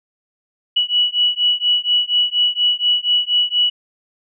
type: beating tone pair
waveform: sine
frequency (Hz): 2937 / 2941.2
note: F#7 / F#7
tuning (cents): -13 / -11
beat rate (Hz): 4.2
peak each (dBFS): -17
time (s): 0.76-3.7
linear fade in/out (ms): 10
effects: none